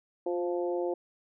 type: harmonic tone with a mistuned harmonic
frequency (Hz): 174.61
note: F3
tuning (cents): 0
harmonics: 2 / 3 / 4 / 5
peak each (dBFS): -30 / -33 / -39 / -43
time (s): 0.26-0.94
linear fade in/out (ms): 5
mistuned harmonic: 2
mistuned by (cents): +17
effects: none